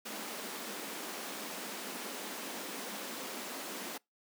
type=high-pass noise; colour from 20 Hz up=pink; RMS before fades=-42 dBFS; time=0.05-3.98 s; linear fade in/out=10 ms; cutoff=200 Hz; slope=48 dB/octave; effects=noise-tail reverb RT60 0.2 s tail -26 dB re dry